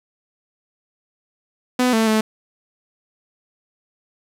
sawtooth tone with pitch steps, 250.7 / 222.8 / 217.9 Hz, B3 / A3 / A3, +26 / +22 / -17 cents, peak -11 dBFS, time 1.79-2.21 s, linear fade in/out 5 ms, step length 140 ms, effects low-pass 12000 Hz 12 dB/octave + 8-bit

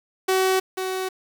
sawtooth tone pair in turn, 377.3 / 375.4 Hz, F#4 / F#4, +34 / +25 cents, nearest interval unison, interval 9 cents, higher first, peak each -14 / -21 dBFS, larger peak first, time 0.28-0.6 / 0.77-1.09 s, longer neither, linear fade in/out 10 ms, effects 7-bit

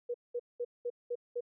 sine tone bursts, 482.7 Hz, B4, 40 cents flat, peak -32 dBFS, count 6, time 0.09-1.408 s, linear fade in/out 10 ms, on 53 ms, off 200 ms, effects none

